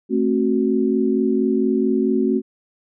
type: chord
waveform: sine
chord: F# diminished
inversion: first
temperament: just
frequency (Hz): 222 / 266.4 / 370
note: A3 / C4 / F#4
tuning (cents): +16 / +31 / 0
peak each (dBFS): -20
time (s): 0.09-2.42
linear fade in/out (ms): 50
effects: none